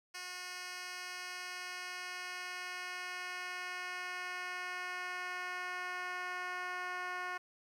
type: tone with band-pass filter sweep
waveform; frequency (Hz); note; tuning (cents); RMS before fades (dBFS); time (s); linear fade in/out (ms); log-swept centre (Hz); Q
10% pulse; 361.9; F#4; -38; -42; 0.14-7.38; 10; 4400 to 1400; 0.88
effects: 11-bit

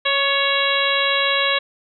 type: harmonic tone with a mistuned harmonic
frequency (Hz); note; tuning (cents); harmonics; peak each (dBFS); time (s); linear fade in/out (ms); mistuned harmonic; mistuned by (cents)
554.4; C#5; 0; 1 / 2 / 3 / 4 / 5 / 6 / 7; -24 / -24 / -24 / -24 / -24 / -24 / -24; 0.05-1.59; 10; 3; +26
effects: none

